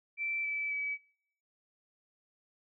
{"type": "tone with pitch steps", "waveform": "sine", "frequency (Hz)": [2334, 2310, 2286], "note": ["D7", "D7", "D7"], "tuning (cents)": [-11, -29, -47], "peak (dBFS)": -32, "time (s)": [0.17, 0.98], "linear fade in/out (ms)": 50, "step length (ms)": 270, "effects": ["noise-tail reverb RT60 0.6 s tail -22 dB re dry"]}